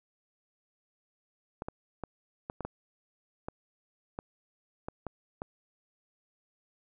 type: clicks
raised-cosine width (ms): 1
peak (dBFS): -22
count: 11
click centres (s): 1.621 / 1.685 / 2.037 / 2.499 / 2.607 / 2.65 / 3.485 / 4.189 / 4.885 / 5.067 / 5.419
effects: none